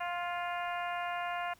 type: harmonic tone with a mistuned harmonic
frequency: 350.7 Hz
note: F4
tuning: 7 cents sharp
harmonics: 2 / 3 / 4 / 5 / 6 / 7 / 8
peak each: -36 / -40 / -42 / -44 / -46 / -47 / -48 dBFS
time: 0-1.54 s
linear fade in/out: 10 ms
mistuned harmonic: 5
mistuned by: -16 cents
effects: pink hiss -63 dBFS RMS until 1.59 s